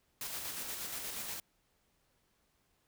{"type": "noise with tremolo", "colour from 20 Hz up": "white", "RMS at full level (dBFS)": -40, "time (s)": [0.21, 1.4], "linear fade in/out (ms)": 2, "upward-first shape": "square", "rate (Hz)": 8.4, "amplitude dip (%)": 30, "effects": ["pink hiss -75 dBFS RMS until 2.87 s"]}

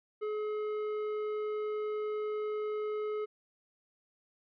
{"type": "tone with tanh clipping", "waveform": "triangle", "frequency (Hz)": 424.9, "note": "G#4", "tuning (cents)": 40, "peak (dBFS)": -34, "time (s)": [0.21, 3.26], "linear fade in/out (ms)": 20, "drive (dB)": 14, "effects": []}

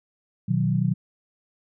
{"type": "chord", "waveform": "sine", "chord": "B major", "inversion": "none", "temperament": "equal", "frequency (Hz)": [123.47, 155.56, 185], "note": ["B2", "D#3", "F#3"], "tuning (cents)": [0, 0, 0], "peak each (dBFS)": -24, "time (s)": [0.48, 0.94], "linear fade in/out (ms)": 10, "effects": []}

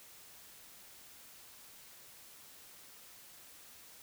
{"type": "silence", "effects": ["white hiss -56 dBFS RMS until 4.02 s"]}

